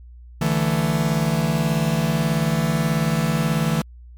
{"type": "chord", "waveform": "45% pulse", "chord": "D suspended second", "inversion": "none", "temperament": "just", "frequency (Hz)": [146.83, 165.19, 220.2], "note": ["D3", "E3", "A3"], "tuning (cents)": [0, 4, 2], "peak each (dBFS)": [-23, -21, -24], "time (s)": [0.41, 3.82], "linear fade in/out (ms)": 5, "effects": ["added 60 Hz sine -39 dBFS peak until 4.17 s", "MP3 96 kbps"]}